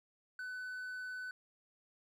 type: tone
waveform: triangle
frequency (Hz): 1503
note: F#6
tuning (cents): +27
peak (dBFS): -39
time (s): 0.39-1.31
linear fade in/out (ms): 2
effects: none